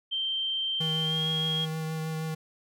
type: tone with pitch glide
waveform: sine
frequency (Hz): 3136 to 3265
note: G7 to G#7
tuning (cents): 0 to -30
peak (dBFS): -27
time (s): 0.11-1.66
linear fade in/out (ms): 20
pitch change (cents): +70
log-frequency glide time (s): 1.01-1.25
type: tone with vibrato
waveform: square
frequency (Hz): 158.8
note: D#3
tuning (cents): +36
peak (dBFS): -31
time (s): 0.8-2.35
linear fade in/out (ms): 10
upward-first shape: triangle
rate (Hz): 6.4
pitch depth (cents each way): 15
effects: none